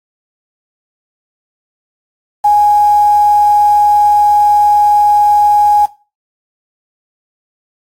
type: tone with quantisation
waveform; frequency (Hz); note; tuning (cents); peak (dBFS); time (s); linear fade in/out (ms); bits
sine; 830.6; G#5; 0; -5; 2.44-5.86; 10; 5
effects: noise-tail reverb RT60 0.3 s tail -17 dB re dry + AAC 48 kbps